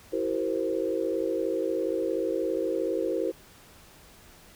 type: chord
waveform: sine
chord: C dominant seventh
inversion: first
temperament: equal with one note detuned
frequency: 329.6 / 382.2 / 466.2 / 523.3 Hz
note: E4 / G4 / Bb4 / C5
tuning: 0 / -44 / 0 / 0 cents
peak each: -31 dBFS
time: 0.12-3.32 s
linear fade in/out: 20 ms
effects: pink hiss -53 dBFS RMS until 4.55 s